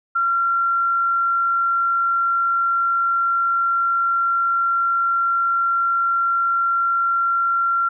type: tone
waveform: sine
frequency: 1371 Hz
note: F6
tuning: 32 cents flat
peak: -16 dBFS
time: 0.15-7.89 s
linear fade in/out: 10 ms
effects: none